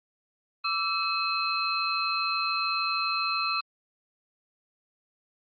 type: tone cluster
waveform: sine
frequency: 1157 / 1330 / 2573 / 4121 Hz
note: D6 / E6 / E7 / C8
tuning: -26 / +15 / -43 / -27 cents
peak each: -31 dBFS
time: 0.64-3.61 s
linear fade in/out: 10 ms
effects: Opus 32 kbps